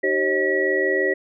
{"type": "tone cluster", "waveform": "sine", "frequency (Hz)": [307.1, 384, 538, 624, 1929], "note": ["D#4", "G4", "C5", "D#5", "B6"], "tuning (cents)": [-23, -36, 48, 5, -41], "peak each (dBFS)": [-30, -22, -24, -30, -22], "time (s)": [0.03, 1.14], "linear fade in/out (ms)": 10, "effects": []}